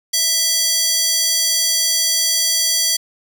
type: tone with high-pass filter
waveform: square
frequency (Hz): 659.3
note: E5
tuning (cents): 0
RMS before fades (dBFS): -17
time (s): 0.13-2.97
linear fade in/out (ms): 10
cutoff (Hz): 4900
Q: 1.6
effects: none